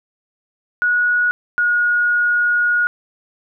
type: tone pair in turn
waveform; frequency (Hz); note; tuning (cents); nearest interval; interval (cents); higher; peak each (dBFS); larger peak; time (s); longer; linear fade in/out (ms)
sine; 1458 / 1443.8; F#6 / F#6; -26 / -43; unison; 17; first; -13; neither; 0.82-1.31 / 1.58-2.87; second; 0
effects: none